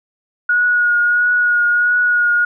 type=tone with vibrato; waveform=sine; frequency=1448 Hz; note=F#6; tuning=38 cents flat; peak=-11 dBFS; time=0.49-2.45 s; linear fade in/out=5 ms; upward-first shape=triangle; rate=1.5 Hz; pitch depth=22 cents each way; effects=none